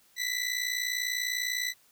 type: ring-modulated tone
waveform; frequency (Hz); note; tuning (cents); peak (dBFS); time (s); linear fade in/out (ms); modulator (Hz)
20% pulse; 1987; B6; +10; -21; 0.16-1.74; 50; 30
effects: white hiss -63 dBFS RMS until 1.91 s